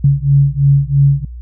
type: beating tone pair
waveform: sine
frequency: 138.59 / 141.59 Hz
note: C#3 / C#3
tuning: 0 / +37 cents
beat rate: 3 Hz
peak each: -11 dBFS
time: 0.04-1.25 s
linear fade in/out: 5 ms
effects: added 60 Hz sine -26 dBFS peak until 1.41 s